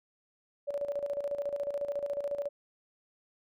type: tone with tremolo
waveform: sine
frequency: 571 Hz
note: D5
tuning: 49 cents flat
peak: -29 dBFS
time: 0.67-2.49 s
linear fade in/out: 20 ms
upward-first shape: square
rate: 14 Hz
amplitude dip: 65%
effects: none